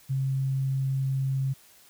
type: tone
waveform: sine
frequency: 134.3 Hz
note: C3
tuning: 46 cents sharp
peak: -24 dBFS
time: 0.09-1.54 s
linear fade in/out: 20 ms
effects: white hiss -56 dBFS RMS until 1.89 s